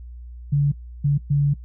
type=tone bursts at uneven times; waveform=sine; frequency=143.2 Hz; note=D3; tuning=43 cents flat; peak=-15 dBFS; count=3; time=0.52-0.72 / 1.04-1.18 / 1.3-1.54 s; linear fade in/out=10 ms; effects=noise-tail reverb RT60 0.1 s tail -20 dB re dry + added 60 Hz sine -35 dBFS peak until 1.64 s